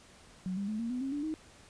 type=tone with pitch steps; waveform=sine; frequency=185 / 199.43 / 215 / 231.7 / 249.8 / 269.3 / 290.3 / 312.9 Hz; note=F#3 / G3 / A3 / A#3 / B3 / C#4 / D4 / D#4; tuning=0 / +30 / -40 / -10 / +20 / -50 / -20 / +10 cents; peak=-32 dBFS; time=0.46-1.34 s; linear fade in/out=0 ms; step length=110 ms; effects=pink hiss -57 dBFS RMS until 1.69 s + resampled to 22050 Hz